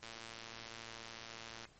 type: click train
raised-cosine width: 0.2 ms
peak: -30 dBFS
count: 186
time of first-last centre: 0.03-1.653 s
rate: 114 Hz
effects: pink hiss -65 dBFS RMS until 1.79 s + MP3 32 kbps